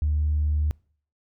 sine tone, 75.2 Hz, D2, 42 cents sharp, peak -19 dBFS, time 0.02-0.71 s, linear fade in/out 0 ms, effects noise-tail reverb RT60 0.5 s tail -26 dB re dry + tanh soft clip ceiling -16 dBFS

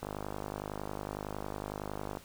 click train, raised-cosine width 1 ms, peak -23 dBFS, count 110, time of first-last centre 0.03-2.171 s, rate 50.9 Hz, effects pink hiss -55 dBFS RMS until 2.24 s

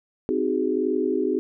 sine chord, Ab dominant seventh, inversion first, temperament just, 259.6 / 311.5 / 373.8 / 415.3 Hz, C4 / Eb4 / Gb4 / Ab4, -13 / +2 / +18 / 0 cents, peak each -27 / -27 / -25 / -26 dBFS, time 0.29-1.39 s, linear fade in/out 0 ms, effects none

